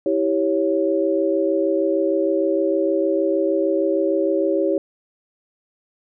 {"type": "chord", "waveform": "sine", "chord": "C# diminished", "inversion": "first", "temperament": "equal with one note detuned", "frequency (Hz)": [325.5, 392, 554.4], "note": ["E4", "G4", "C#5"], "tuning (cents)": [-22, 0, 0], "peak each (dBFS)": -21, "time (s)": [0.06, 4.78], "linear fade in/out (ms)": 2, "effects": []}